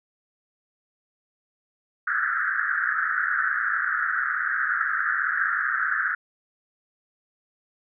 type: band-pass noise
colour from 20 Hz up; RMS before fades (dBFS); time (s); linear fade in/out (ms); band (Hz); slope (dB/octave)
pink; -25; 2.07-6.15; 5; 1300 to 1800; 96
effects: none